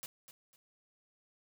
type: noise with echo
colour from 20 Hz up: white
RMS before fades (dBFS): -44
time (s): 0.03-0.06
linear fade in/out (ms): 0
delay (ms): 250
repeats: 2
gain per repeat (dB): -11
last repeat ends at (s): 0.56
effects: none